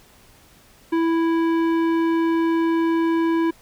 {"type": "tone with tanh clipping", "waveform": "sine", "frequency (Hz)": 330, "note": "E4", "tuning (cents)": 2, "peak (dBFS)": -19, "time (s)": [0.92, 3.51], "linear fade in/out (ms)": 10, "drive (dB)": 14, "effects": ["pink hiss -52 dBFS RMS until 3.61 s"]}